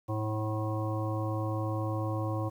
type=harmonic tone; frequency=108.2 Hz; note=A2; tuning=29 cents flat; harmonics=1 / 3 / 5 / 7 / 9 / 10; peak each=-31 / -36 / -38 / -42 / -44 / -41 dBFS; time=0.08-2.5 s; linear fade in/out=20 ms; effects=10-bit